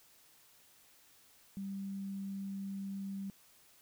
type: tone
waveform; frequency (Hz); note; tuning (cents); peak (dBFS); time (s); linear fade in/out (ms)
sine; 196; G3; 0; -38; 1.57-3.3; 0
effects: white hiss -64 dBFS RMS until 3.81 s